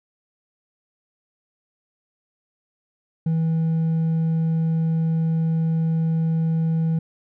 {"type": "tone with hard clipping", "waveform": "sine", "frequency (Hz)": 162.4, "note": "E3", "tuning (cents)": -26, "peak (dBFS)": -19, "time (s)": [3.26, 6.99], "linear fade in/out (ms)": 5, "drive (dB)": 2, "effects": []}